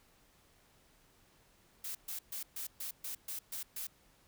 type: noise bursts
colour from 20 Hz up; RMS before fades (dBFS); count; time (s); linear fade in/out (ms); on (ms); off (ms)
blue; -41; 9; 1.84-3.87; 5; 110; 130
effects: pink hiss -67 dBFS RMS until 4.27 s